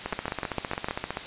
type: two click trains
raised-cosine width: 0.5 ms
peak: -14 / -13 dBFS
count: 18 / 6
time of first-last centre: 0.06-1.171 / 0.13-0.885 s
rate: 15.3 / 6.62 Hz
effects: white hiss -38 dBFS RMS until 1.26 s + resampled to 8000 Hz